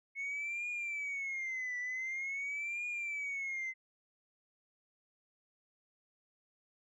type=tone with vibrato; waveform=sine; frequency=2191 Hz; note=C#7; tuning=21 cents flat; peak=-34 dBFS; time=0.15-3.74 s; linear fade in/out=50 ms; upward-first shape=triangle; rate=0.46 Hz; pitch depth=190 cents each way; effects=tanh soft clip ceiling -34 dBFS